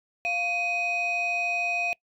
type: tone pair together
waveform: sine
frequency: 698.5 / 2505 Hz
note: F5 / D#7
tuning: 0 / +11 cents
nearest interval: octave + minor seventh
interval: 2211 cents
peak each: -28 / -24 dBFS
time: 0.25-1.93 s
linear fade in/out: 0 ms
effects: noise-tail reverb RT60 0.1 s tail -25 dB re dry + tanh soft clip ceiling -21 dBFS